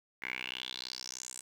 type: tone with band-pass filter sweep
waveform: 10% pulse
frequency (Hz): 63.2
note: B1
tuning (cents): +41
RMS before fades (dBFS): -42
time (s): 0.22-1.41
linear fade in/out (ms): 5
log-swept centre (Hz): 2000 to 8400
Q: 6.1
effects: 10-bit